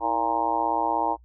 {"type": "harmonic tone with a mistuned harmonic", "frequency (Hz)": 116.54, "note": "A#2", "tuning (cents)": 0, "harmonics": [3, 4, 5, 6, 7, 8, 9], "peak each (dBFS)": [-32, -35, -33, -31, -27, -25, -35], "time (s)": [0, 1.17], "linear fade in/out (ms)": 50, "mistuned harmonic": 3, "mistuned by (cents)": -130, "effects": ["noise-tail reverb RT60 0.1 s tail -25 dB re dry", "added 60 Hz sine -50 dBFS peak until 1.24 s"]}